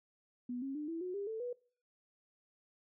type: tone with pitch steps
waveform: sine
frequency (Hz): 245.8 / 271.2 / 299.1 / 330 / 364.1 / 401.6 / 443.1 / 488.8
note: B3 / C#4 / D4 / E4 / F#4 / G4 / A4 / B4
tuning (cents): -8 / -38 / +32 / +2 / -28 / +42 / +12 / -18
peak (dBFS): -37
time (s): 0.49-1.53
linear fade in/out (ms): 5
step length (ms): 130
effects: noise-tail reverb RT60 0.4 s tail -21 dB re dry